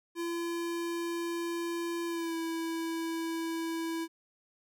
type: tone with pitch glide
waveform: square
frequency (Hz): 340 to 329.2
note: F4 to E4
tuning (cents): -46 to -2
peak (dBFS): -33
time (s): 0.15-4.08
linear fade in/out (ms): 50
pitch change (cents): -56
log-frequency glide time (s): 2.06-2.36
effects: none